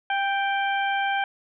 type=harmonic tone with a mistuned harmonic; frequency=784 Hz; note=G5; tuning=in tune; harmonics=1 / 2 / 3 / 4; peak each=-24 / -27 / -32 / -35 dBFS; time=0.1-1.24 s; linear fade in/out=2 ms; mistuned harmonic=1; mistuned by=+20 cents; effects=none